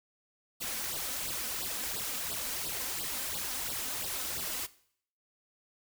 white noise with flanger, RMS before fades -36 dBFS, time 0.6-4.67 s, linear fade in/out 20 ms, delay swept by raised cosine 0.22 to 4.02 ms, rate 2.9 Hz, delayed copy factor +0.95, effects noise-tail reverb RT60 0.6 s tail -18 dB re dry

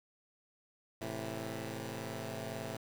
10% pulse chord, A minor, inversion none, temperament equal with one note detuned, 110 / 131.87 / 164.81 Hz, A2 / C3 / E3, 0 / +14 / 0 cents, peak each -33 / -36 / -38 dBFS, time 1.01-2.77 s, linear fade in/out 5 ms, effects 9-bit

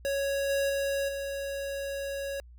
square tone with level steps, 554.4 Hz, C#5, in tune, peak -28 / -26 / -28 / -33 dBFS, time 0.05-2.4 s, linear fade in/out 0 ms, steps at 0.49 / 0.69 / 1.08 s, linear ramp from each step 10 ms, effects added 60 Hz sine -48 dBFS peak until 2.58 s

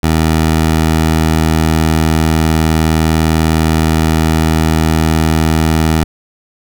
15% pulse tone, 79.7 Hz, D#2, 42 cents sharp, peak -3 dBFS, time 0.03-6.04 s, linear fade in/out 5 ms, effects none

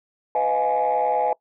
sine chord, F half-diminished seventh, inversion second, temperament just, 502.9 / 628.6 / 698.5 / 838.1 Hz, Cb5 / Eb5 / F5 / Ab5, +31 / +18 / 0 / +16 cents, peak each -24 / -25 / -25 / -20 dBFS, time 0.35-1.33 s, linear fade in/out 2 ms, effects noise-tail reverb RT60 0.1 s tail -22 dB re dry + tanh soft clip ceiling -13 dBFS

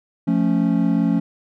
triangle chord, F augmented, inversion none, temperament equal, 174.61 / 220 / 277.2 Hz, F3 / A3 / C#4, 0 / 0 / 0 cents, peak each -18 dBFS, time 0.27-1.2 s, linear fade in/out 10 ms, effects none

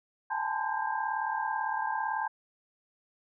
sine tone cluster, 804 / 865 / 903 / 1022 / 1594 Hz, G5 / A5 / A5 / C6 / G6, +44 / -30 / +45 / -41 / +28 cents, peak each -39 / -33 / -35 / -37 / -36 dBFS, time 0.3-2.28 s, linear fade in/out 10 ms, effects none

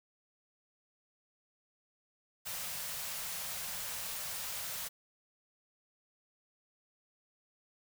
white band-stop noise, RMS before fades -40 dBFS, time 2.45-4.89 s, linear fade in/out 20 ms, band 210 to 480 Hz, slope 48 dB/octave, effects none

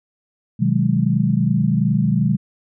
sine chord, G# minor seventh, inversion first, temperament equal with one note detuned, 126.43 / 155.56 / 185 / 207.7 Hz, B2 / D#3 / F#3 / G#3, +41 / 0 / 0 / 0 cents, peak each -20 dBFS, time 0.59-2.37 s, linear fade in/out 20 ms, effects none

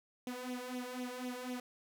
sawtooth tone with flanger, 250.1 Hz, B3, 22 cents sharp, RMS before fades -42 dBFS, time 0.27-1.6 s, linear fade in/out 2 ms, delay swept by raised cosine 0.31 to 2.21 ms, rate 4 Hz, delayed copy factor +0.75, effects none

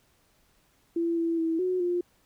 sine tone with pitch steps, 336.5 / 332.8 / 326.4 / 366.8 / 352.2 Hz, E4 / E4 / E4 / F#4 / F4, +36 / +17 / -17 / -15 / +15 cents, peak -24 dBFS, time 0.96-2.01 s, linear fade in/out 5 ms, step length 210 ms, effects pink hiss -66 dBFS RMS until 2.25 s

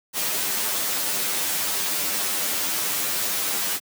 white noise with comb filter, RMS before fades -25 dBFS, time 0.13-3.8 s, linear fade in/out 50 ms, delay 10 ms, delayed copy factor +0.95, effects high-pass 150 Hz 12 dB/octave

